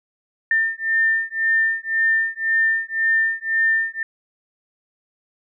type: beating tone pair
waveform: sine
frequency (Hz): 1800 / 1801.9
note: A6 / A6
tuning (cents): +39 / +41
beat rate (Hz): 1.9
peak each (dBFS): -20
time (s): 0.51-4.03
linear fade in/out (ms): 2
effects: none